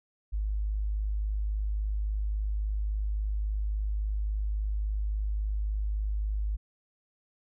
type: tone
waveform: sine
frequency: 51.8 Hz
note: G#1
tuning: 4 cents flat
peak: -27 dBFS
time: 0.32-6.57 s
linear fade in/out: 20 ms
effects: none